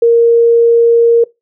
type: tone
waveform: sine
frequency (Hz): 466.2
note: A#4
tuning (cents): 0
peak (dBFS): -4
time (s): 0.02-1.24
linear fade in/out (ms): 5
effects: noise-tail reverb RT60 0.2 s tail -22 dB re dry